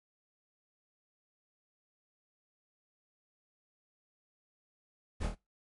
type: noise with echo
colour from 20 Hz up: brown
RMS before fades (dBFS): -33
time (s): 5.2-5.28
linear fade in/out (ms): 20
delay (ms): 25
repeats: 3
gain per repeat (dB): -4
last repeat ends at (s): 5.355
effects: noise-tail reverb RT60 0.2 s tail -20 dB re dry + MP3 48 kbps